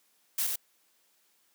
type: noise with echo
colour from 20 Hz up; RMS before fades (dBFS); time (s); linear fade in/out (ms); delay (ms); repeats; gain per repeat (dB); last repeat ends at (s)
blue; -29; 0.38-0.47; 5; 89; 1; -3; 0.559
effects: white hiss -69 dBFS RMS until 1.54 s + high-pass 200 Hz 12 dB/octave